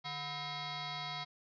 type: tone with frequency modulation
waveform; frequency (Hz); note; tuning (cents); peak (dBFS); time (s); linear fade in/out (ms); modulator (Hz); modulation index
sine; 1568; G6; 0; -38; 0.04-1.25; 20; 573; 5.3
effects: none